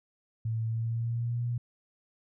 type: tone with pitch glide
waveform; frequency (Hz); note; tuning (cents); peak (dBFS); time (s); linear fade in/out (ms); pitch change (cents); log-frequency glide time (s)
sine; 112.6 to 119.99; A2 to B2; +40 to -50; -28; 0.45-1.58; 5; +110; 0.67-1.43
effects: none